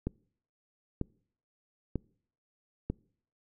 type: click train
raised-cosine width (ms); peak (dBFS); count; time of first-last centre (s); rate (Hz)
3; -18; 4; 0.07-2.9; 1.06
effects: noise-tail reverb RT60 0.6 s tail -26 dB re dry